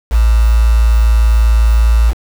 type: tone with quantisation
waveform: sine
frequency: 56.3 Hz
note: A1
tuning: 40 cents sharp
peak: -6 dBFS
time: 0.1-2.14 s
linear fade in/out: 50 ms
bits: 4
effects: none